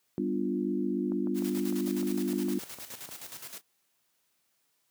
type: chord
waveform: sine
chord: G dominant seventh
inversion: none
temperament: equal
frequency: 196 / 246.9 / 293.7 / 349.2 Hz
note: G3 / B3 / D4 / F4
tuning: 0 / 0 / 0 / 0 cents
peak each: -33 dBFS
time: 0.18-2.59 s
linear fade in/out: 0 ms
type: click train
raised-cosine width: 1 ms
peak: -31 dBFS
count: 14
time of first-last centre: 1.12-3.09 s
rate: 6.6 Hz
type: noise with tremolo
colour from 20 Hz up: white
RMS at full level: -42 dBFS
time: 1.34-3.62 s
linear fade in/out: 50 ms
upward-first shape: square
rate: 9.6 Hz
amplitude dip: 60%
effects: white hiss -74 dBFS RMS until 4.9 s + high-pass 100 Hz 12 dB/octave